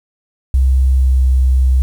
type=tone with pitch glide; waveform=sine; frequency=65.41 to 64.62 Hz; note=C2 to C2; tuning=0 to -21 cents; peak=-8 dBFS; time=0.54-1.82 s; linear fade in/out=0 ms; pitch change=-21 cents; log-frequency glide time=0.95-1.16 s; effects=7-bit